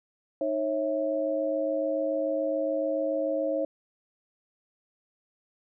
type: tone cluster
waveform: sine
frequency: 309 / 547 / 654 Hz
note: D#4 / C#5 / E5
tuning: -12 / -23 / -14 cents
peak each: -32 / -27 / -32 dBFS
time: 0.41-3.65 s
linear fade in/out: 2 ms
effects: none